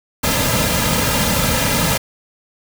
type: noise with comb filter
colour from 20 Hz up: pink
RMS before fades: -17 dBFS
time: 0.23-1.98 s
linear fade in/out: 10 ms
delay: 2.7 ms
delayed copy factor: -0.7
effects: none